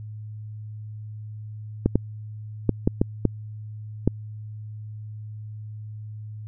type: clicks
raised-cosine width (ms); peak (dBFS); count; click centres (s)
3; -5; 7; 1.86 / 1.956 / 2.693 / 2.875 / 3.015 / 3.253 / 4.076
effects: added 107 Hz sine -34 dBFS peak until 6.47 s